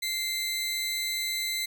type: tone pair together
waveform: sawtooth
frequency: 2093 / 3957 Hz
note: C7 / B7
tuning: 0 / +3 cents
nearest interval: major seventh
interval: 1103 cents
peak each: -28 dBFS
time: 0.02-1.66 s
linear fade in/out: 10 ms
effects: none